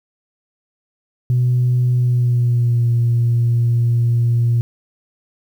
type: tone with pitch glide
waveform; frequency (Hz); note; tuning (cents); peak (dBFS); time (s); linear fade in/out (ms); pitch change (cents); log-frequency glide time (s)
sine; 124 to 118.2; B2 to A#2; +7 to +24; -11; 1.3-4.61; 0; -83; 1.91-2.88
effects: tanh soft clip ceiling -9 dBFS + 8-bit